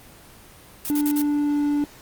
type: noise bursts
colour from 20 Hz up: blue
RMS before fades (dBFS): -29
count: 4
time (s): 0.85-1.217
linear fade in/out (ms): 0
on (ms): 55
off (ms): 49
type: tone with pitch glide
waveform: triangle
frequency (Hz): 293.7 to 291.3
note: D4 to D4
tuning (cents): 0 to -14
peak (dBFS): -17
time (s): 0.9-1.84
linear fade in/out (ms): 0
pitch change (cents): -14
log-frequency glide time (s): 1.09-1.69
effects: pink hiss -47 dBFS RMS until 2.01 s + Opus 24 kbps